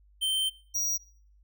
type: tone pair in turn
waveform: square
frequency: 3111 / 5752 Hz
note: G7 / F#8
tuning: -14 / -50 cents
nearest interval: major seventh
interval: 1064 cents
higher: second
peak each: -26 dBFS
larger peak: neither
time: 0.21-0.5 / 0.74-0.98 s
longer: first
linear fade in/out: 20 ms
effects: noise-tail reverb RT60 0.5 s tail -22 dB re dry + added 50 Hz sine -57 dBFS peak until 1.43 s